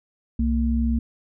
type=tone pair together; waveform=sine; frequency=64.6 / 230.2 Hz; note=C2 / A#3; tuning=-21 / -22 cents; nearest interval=octave + minor seventh; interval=2199 cents; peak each=-21 / -22 dBFS; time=0.39-0.99 s; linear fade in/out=5 ms; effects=none